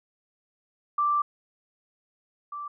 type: tone pair in turn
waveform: sine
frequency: 1174.7 / 1169.3 Hz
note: D6 / D6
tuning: 0 / -8 cents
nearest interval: unison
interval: 8 cents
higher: first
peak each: -21 / -33 dBFS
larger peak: first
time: 0.98-1.22 / 2.52-2.68 s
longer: first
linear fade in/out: 5 ms
effects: none